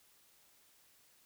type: silence
effects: white hiss -67 dBFS RMS until 1.25 s